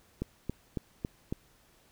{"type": "click train", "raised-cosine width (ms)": 3, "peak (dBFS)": -19, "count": 5, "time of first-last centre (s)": [0.22, 1.325], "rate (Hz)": 3.62, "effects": ["pink hiss -64 dBFS RMS until 1.91 s"]}